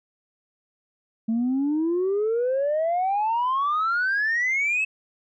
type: exponential sweep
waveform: sine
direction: up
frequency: 220 to 2637 Hz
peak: -19 dBFS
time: 1.28-4.85 s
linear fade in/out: 10 ms
effects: tanh soft clip ceiling -18 dBFS